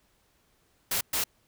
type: noise bursts at uneven times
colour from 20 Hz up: white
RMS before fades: -28 dBFS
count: 2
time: 0.91-1.01 / 1.13-1.24 s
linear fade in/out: 5 ms
effects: pink hiss -68 dBFS RMS until 1.47 s